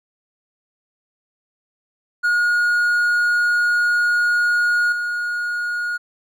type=tone with level steps; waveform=triangle; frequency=1439 Hz; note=F#6; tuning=49 cents flat; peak=-13 / -19 dBFS; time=2.23-5.98 s; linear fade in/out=20 ms; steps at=4.92 s; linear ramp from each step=5 ms; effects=none